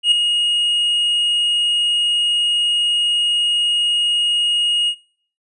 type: tone with ADSR envelope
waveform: triangle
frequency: 2872 Hz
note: F7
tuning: 48 cents sharp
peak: -6 dBFS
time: 0.03-4.95 s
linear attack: 86 ms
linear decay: 6 ms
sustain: -7 dB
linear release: 68 ms
effects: noise-tail reverb RT60 0.5 s tail -20 dB re dry + resampled to 24000 Hz